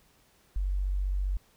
sine tone, 47.54 Hz, F#1, 48 cents sharp, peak -26 dBFS, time 0.56-1.37 s, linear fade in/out 0 ms, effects pink hiss -64 dBFS RMS until 1.56 s

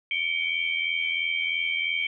sine tone cluster, 2249 / 2332 / 3146 Hz, C#7 / D7 / G7, +24 / -13 / +6 cents, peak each -28 / -28 / -31 dBFS, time 0.11-2.07 s, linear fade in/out 2 ms, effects none

